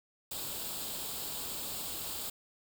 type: noise with comb filter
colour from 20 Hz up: white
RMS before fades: -39 dBFS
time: 0.31-2.3 s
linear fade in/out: 5 ms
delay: 0.25 ms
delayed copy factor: +0.6
effects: none